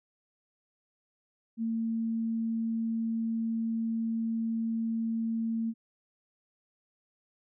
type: tone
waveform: sine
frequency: 226.5 Hz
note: A#3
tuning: 50 cents flat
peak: -28 dBFS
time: 1.57-5.74 s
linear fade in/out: 50 ms
effects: none